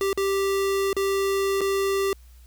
square tone with dropouts, 392 Hz, G4, in tune, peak -22 dBFS, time 0.01-2.13 s, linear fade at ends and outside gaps 1 ms, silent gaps 0.13-0.175 / 0.93-0.966 / 1.608-1.614 s, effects added 60 Hz sine -46 dBFS peak until 2.46 s + white hiss -60 dBFS RMS until 2.46 s

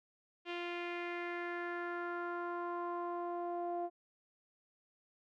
sawtooth tone with low-pass filter sweep, 348.2 Hz, F4, 5 cents flat, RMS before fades -40 dBFS, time 0.45-3.9 s, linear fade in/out 50 ms, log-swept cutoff 2900 to 700 Hz, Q 3.2, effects none

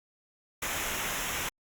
pink noise with comb filter, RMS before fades -33 dBFS, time 0.62-1.49 s, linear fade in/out 5 ms, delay 0.22 ms, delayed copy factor -0.65, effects Opus 48 kbps

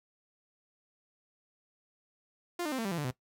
sawtooth tone with pitch steps, 349.5 / 302.5 / 261.8 / 226.6 / 196.15 / 169.78 / 146.95 / 127.19 Hz, F4 / D#4 / C4 / A#3 / G3 / F3 / D3 / C3, +1 / -49 / +1 / -49 / +1 / -49 / +1 / -49 cents, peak -28 dBFS, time 2.59-3.11 s, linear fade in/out 5 ms, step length 65 ms, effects noise-tail reverb RT60 0.1 s tail -17 dB re dry

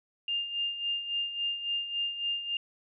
sine tone with tremolo, 2807 Hz, F7, 8 cents sharp, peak -27 dBFS, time 0.28-2.57 s, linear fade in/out 2 ms, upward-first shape sine, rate 3.6 Hz, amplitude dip 65%, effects none

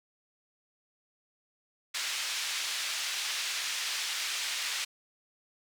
pink band-pass noise, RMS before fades -34 dBFS, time 1.94-4.85 s, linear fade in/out 10 ms, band 2300 to 6500 Hz, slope 12 dB/octave, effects none

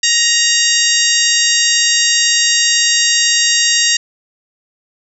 harmonic tone, 938 Hz, A#5, 11 cents sharp, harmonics 2 / 3 / 4 / 5 / 6 / 7 / 8, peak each -18 / -18 / -18 / -18 / -18 / -18 / -18 dBFS, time 0.03-3.97 s, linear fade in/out 5 ms, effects none

